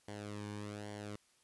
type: tone with flanger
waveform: sawtooth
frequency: 103.83 Hz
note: G#2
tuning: in tune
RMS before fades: -45 dBFS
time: 0.08-1.16 s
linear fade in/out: 5 ms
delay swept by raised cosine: 0.78 to 1.54 ms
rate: 1.2 Hz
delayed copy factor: -0.7
effects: white hiss -71 dBFS RMS until 1.43 s + resampled to 24000 Hz